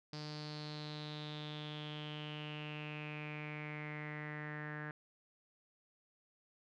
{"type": "tone with low-pass filter sweep", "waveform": "sawtooth", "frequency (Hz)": 150.8, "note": "D3", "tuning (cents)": 46, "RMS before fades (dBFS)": -45, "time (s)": [0.13, 4.91], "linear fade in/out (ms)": 2, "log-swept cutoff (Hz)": [4800, 1700], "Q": 7.2, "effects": []}